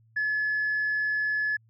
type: tone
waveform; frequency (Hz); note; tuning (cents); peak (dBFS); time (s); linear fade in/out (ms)
sine; 1712; A6; -48; -23; 0.16-1.57; 10
effects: tanh soft clip ceiling -21 dBFS + added 112 Hz sine -58 dBFS peak until 1.69 s